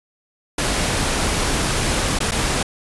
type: noise with dropouts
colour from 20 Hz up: pink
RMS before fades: -20 dBFS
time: 0.58-2.63 s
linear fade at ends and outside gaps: 5 ms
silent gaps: 2.189-2.203 / 2.311-2.318 s
effects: resampled to 24000 Hz